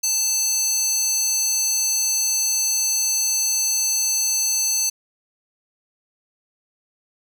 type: tone with high-pass filter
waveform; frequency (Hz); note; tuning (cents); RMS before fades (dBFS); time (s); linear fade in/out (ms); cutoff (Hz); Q
square; 884; A5; +8; -21; 0.03-4.9; 10; 5800; 3.8
effects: none